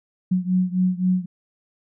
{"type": "beating tone pair", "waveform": "sine", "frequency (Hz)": [182, 185.8], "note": ["F#3", "F#3"], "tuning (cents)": [-28, 7], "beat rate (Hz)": 3.8, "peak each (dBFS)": [-20, -22], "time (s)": [0.31, 1.26], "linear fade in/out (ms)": 10, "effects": []}